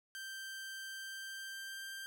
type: tone with pitch glide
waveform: sawtooth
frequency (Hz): 1567 to 1577.9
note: G6 to G6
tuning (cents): -1 to +11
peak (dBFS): -40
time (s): 0.15-2.06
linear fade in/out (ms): 0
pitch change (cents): +12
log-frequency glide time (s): 0.89-1.84
effects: none